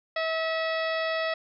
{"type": "harmonic tone with a mistuned harmonic", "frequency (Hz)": 646, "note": "E5", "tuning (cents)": -35, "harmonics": [1, 2, 3, 4, 5, 6, 7, 8], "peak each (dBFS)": [-28, -34, -32, -38, -40, -43, -44, -44], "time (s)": [0.16, 1.34], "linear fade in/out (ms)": 5, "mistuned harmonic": 5, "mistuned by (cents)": 57, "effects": []}